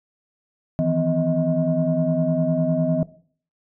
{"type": "tone cluster", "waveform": "sine", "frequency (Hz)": [158.5, 168.4, 254, 632], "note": ["D#3", "E3", "B3", "D#5"], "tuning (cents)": [32, 37, 49, 27], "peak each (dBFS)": -23, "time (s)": [0.79, 3.03], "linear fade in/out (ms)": 0, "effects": ["noise-tail reverb RT60 0.5 s tail -18 dB re dry", "tanh soft clip ceiling -10 dBFS"]}